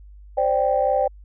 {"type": "chord", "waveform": "sine", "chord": "C suspended second", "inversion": "none", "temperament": "equal", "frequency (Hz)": [523.3, 587.3, 784], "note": ["C5", "D5", "G5"], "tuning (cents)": [0, 0, 0], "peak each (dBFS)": -21, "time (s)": [0.37, 1.08], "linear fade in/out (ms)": 10, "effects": ["tanh soft clip ceiling -7 dBFS", "added 50 Hz sine -41 dBFS peak until 1.24 s"]}